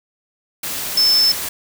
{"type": "tone in noise", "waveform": "sine", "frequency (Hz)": 5274, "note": "E8", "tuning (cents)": 0, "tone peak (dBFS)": -11, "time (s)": [0.97, 1.32], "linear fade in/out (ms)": 5, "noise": "white", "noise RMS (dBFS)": -25, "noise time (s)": [0.63, 1.49], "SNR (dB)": 11, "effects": []}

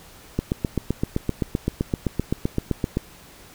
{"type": "click train", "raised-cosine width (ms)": 3, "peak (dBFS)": -8, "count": 21, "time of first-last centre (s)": [0.39, 2.971], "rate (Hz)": 7.75, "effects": ["pink hiss -47 dBFS RMS until 3.54 s"]}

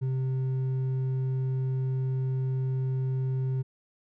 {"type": "tone with hard clipping", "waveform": "sine", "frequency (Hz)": 130.81, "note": "C3", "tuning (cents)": 0, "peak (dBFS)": -27, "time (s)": [0.01, 3.63], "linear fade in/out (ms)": 20, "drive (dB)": 4, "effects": []}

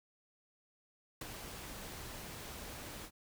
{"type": "noise with ADSR envelope", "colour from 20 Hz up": "pink", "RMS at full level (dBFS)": -42, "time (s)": [1.21, 3.11], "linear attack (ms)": 4, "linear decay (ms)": 20, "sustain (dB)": -5, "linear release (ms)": 66, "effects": []}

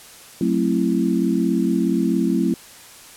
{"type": "chord", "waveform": "sine", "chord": "F# half-diminished seventh", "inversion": "none", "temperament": "just", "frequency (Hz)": [185, 222, 266.4, 333], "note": ["F#3", "A3", "C4", "E4"], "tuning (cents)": [0, 16, 31, 18], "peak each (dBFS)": -22, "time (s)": [0.41, 2.54], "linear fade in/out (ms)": 2, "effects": ["white hiss -43 dBFS RMS until 3.16 s", "low-pass 12000 Hz 12 dB/octave"]}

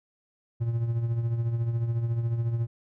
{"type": "tone with tremolo", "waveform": "triangle", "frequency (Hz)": 116.54, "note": "A#2", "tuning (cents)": 0, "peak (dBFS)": -20, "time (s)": [0.6, 2.67], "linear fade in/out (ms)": 20, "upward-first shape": "triangle", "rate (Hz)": 14, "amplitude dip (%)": 60, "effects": []}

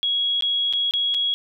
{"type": "tone with dropouts", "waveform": "sine", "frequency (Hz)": 3322, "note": "G#7", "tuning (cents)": 0, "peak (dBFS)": -19, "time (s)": [0.03, 1.34], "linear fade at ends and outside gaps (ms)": 0, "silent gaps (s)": [[0.409, 0.423], [0.727, 0.735], [0.91, 0.937], [1.142, 1.146]], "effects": []}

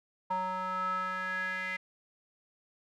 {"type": "tone with band-pass filter sweep", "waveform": "square", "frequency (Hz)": 185.5, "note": "F#3", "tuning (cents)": 5, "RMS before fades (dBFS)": -34, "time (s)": [0.3, 1.77], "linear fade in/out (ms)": 10, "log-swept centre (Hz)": [970, 2000], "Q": 6.7, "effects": []}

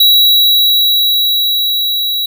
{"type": "tone with level ramp", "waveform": "square", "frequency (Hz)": 3891, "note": "B7", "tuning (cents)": -27, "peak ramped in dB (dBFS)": [-5, -14], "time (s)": [0, 2.26], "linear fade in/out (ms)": 5, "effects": []}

